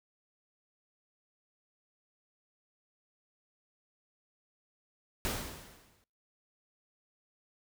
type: noise with exponential decay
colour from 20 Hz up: pink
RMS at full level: -32 dBFS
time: 5.25-6.04 s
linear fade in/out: 0 ms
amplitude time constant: 170 ms
effects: noise-tail reverb RT60 0.5 s tail -26 dB re dry